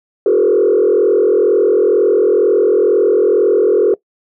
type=tone with frequency modulation; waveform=sine; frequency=422.8 Hz; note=G#4; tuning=31 cents sharp; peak=-7 dBFS; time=0.26-3.94 s; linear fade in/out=2 ms; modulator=42.1 Hz; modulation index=1.5; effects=noise-tail reverb RT60 0.1 s tail -21 dB re dry + tanh soft clip ceiling -4 dBFS